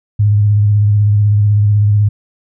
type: tone with vibrato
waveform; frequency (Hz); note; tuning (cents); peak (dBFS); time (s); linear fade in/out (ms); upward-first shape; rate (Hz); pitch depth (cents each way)
sine; 103.83; G#2; 0; -7; 0.19-2.09; 10; square; 16; 26
effects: none